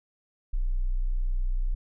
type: tone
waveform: sine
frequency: 30.87 Hz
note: B0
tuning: in tune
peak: -23 dBFS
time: 0.53-1.75 s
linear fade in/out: 10 ms
effects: none